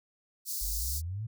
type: high-pass noise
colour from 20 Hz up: white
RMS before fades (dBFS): -35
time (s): 0.45-1.02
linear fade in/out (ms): 50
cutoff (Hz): 4400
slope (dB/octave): 48
type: exponential sweep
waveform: sine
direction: up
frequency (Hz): 42.8 to 117.6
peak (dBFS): -33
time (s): 0.61-1.27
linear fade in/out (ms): 10
effects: none